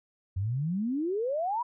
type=exponential sweep; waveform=sine; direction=up; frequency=89.4 to 1003 Hz; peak=-27 dBFS; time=0.36-1.63 s; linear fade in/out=10 ms; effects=none